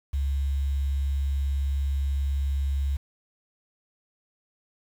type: tone with quantisation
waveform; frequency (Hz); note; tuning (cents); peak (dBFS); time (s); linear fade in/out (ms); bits
sine; 69.3; C#2; 0; -23; 0.13-2.97; 10; 8
effects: none